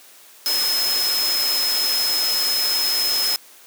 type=tone in noise; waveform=sine; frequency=5150 Hz; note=E8; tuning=41 cents flat; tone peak=-19 dBFS; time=0.46-3.36 s; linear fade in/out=0 ms; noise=white; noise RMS=-25 dBFS; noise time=0.46-3.36 s; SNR=+3 dB; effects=white hiss -47 dBFS RMS until 3.66 s + high-pass 300 Hz 12 dB/octave